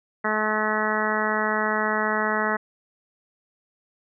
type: harmonic tone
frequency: 214.8 Hz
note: A3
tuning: 41 cents flat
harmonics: 1 / 2 / 3 / 4 / 5 / 6 / 7 / 8 / 9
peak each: -30 / -30 / -30 / -30 / -30 / -30 / -30 / -30 / -30 dBFS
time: 0.24-2.57 s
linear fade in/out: 10 ms
effects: none